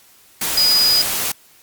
sine tone in noise, 4940 Hz, D#8, 13 cents flat, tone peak -12 dBFS, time 0.57-1.02 s, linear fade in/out 5 ms, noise white, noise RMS -21 dBFS, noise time 0.41-1.32 s, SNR +6 dB, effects white hiss -50 dBFS RMS until 1.62 s + Opus 48 kbps

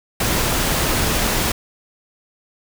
pink noise, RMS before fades -19 dBFS, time 0.2-1.52 s, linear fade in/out 5 ms, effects none

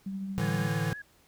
sine tone with tremolo, 193.9 Hz, G3, 19 cents flat, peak -31 dBFS, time 0.06-0.68 s, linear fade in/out 5 ms, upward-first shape triangle, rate 13 Hz, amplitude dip 35%
square chord, A suspended fourth, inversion none, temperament equal, 110 / 146.83 / 164.81 Hz, A2 / D3 / E3, 0 / 0 / 0 cents, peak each -34 / -33 / -32 dBFS, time 0.38-0.93 s, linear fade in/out 0 ms
sine tone with vibrato, 1661.2 Hz, G#6, in tune, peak -39 dBFS, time 0.41-1.02 s, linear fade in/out 5 ms, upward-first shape triangle, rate 9.3 Hz, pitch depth 53 cents each way
effects pink hiss -63 dBFS RMS until 1.27 s

